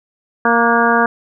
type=harmonic tone with a mistuned harmonic; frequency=233.1 Hz; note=A#3; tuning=in tune; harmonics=1 / 2 / 3 / 4 / 5 / 6 / 7; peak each=-18 / -18 / -18 / -18 / -18 / -18 / -18 dBFS; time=0.45-1.06 s; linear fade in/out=2 ms; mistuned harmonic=6; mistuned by=+45 cents; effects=none